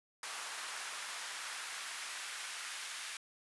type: noise with high-pass filter sweep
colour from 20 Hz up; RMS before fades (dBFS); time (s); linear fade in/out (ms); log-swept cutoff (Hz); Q
pink; -43; 0.23-3.17; 2; 1100 to 1700; 1.1
effects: resampled to 24000 Hz